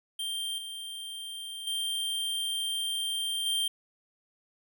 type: tone with level steps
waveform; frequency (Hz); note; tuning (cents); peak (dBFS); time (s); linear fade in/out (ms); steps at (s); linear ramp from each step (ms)
square; 3167; G7; +17; -32 / -38 / -30 / -27; 0.19-3.68; 5; 0.58 / 1.67 / 3.46; 2
effects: none